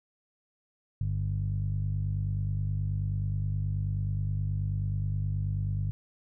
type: tone with low-pass filter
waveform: 15% pulse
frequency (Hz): 49.4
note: G1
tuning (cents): +14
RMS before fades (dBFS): -30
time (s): 1.01-5.91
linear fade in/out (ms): 0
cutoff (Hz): 120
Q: 4.3
effects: none